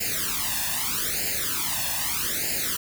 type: noise with flanger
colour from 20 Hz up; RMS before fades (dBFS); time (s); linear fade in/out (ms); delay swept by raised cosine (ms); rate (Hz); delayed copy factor
white; -27; 0-2.77; 10; 0.42 to 1.15; 0.8; +1
effects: none